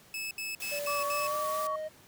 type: tone bursts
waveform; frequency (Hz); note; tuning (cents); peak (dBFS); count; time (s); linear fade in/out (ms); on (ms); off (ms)
sawtooth; 2604; E7; -22; -31; 5; 0.14-1.27; 2; 170; 70
type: noise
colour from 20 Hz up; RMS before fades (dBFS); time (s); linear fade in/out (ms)
white; -42; 0.6-1.67; 2
type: tone with pitch glide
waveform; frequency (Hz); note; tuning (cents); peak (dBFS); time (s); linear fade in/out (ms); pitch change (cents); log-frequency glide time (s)
triangle; 580 to 621.6; D5 to D#5; -22 to -2; -32; 0.71-1.89; 20; +120; 1.06-1.54
type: tone with vibrato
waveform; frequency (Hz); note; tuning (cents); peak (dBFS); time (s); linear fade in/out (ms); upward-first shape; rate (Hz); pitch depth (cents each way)
sine; 1139; C#6; +47; -31; 0.87-1.76; 5; sine; 4.4; 30
effects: pink hiss -57 dBFS RMS until 2.07 s + high-pass 80 Hz 12 dB/octave